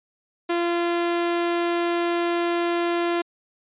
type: tone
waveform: sawtooth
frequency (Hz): 344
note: F4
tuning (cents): -26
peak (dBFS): -17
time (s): 0.49-3.22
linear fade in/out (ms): 10
effects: resampled to 8000 Hz